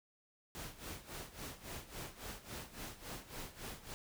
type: noise with tremolo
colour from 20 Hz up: pink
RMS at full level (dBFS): -45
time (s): 0.55-3.94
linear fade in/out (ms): 0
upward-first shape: sine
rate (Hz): 3.6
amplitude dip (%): 80
effects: none